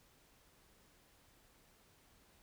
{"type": "silence", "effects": ["pink hiss -68 dBFS RMS until 2.42 s"]}